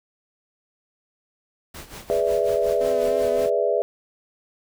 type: noise with tremolo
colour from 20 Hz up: pink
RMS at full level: -37 dBFS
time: 1.74-3.5 s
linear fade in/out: 5 ms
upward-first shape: sine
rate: 5.5 Hz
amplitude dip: 75%
type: chord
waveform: sine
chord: E dominant seventh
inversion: first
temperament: equal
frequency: 415.3 / 493.9 / 587.3 / 659.3 Hz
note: G#4 / B4 / D5 / E5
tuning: 0 / 0 / 0 / 0 cents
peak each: -24 dBFS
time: 2.1-3.82 s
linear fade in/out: 0 ms
type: tone with vibrato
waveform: sawtooth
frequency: 257 Hz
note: C4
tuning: 31 cents flat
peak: -30 dBFS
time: 2.81-3.46 s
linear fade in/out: 0 ms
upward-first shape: triangle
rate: 3.5 Hz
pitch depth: 56 cents each way
effects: none